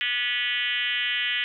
sine tone with frequency modulation, 2461 Hz, D#7, 20 cents flat, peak -23 dBFS, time 0.01-1.44 s, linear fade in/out 0 ms, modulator 251 Hz, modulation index 3.2, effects none

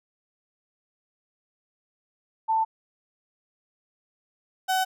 sine / 35% pulse tone pair in turn, 888 / 752.8 Hz, A5 / F#5, +16 / +30 cents, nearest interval minor third, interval 286 cents, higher first, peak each -20 dBFS, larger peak neither, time 2.48-2.65 / 4.68-4.85 s, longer neither, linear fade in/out 20 ms, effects none

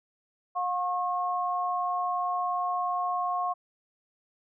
sine tone pair together, 717 / 1085.8 Hz, F5 / C#6, +45 / -36 cents, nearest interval perfect fifth, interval 719 cents, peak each -29 / -29 dBFS, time 0.55-3.54 s, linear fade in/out 20 ms, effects none

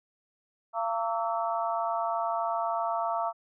harmonic tone with a mistuned harmonic, 227.9 Hz, A#3, 39 cents flat, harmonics 3 / 4 / 5 / 6, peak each -30 / -32 / -34 / -36 dBFS, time 0.73-3.33 s, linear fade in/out 50 ms, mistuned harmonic 6, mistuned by -71 cents, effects none

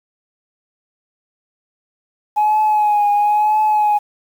sine tone with vibrato, 840 Hz, G#5, 19 cents sharp, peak -10 dBFS, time 2.36-3.99 s, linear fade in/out 20 ms, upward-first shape triangle, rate 1 Hz, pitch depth 42 cents each way, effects tanh soft clip ceiling -9 dBFS + 7-bit

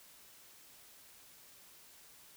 silence, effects white hiss -59 dBFS RMS until 2.36 s

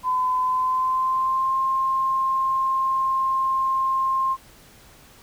sine tone with pitch glide, 1015 to 1059.9 Hz, B5 to C6, +47 to +22 cents, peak -19 dBFS, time 0.03-4.37 s, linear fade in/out 50 ms, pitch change +75 cents, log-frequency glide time 0.39-1.57 s, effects pink hiss -50 dBFS RMS until 5.22 s

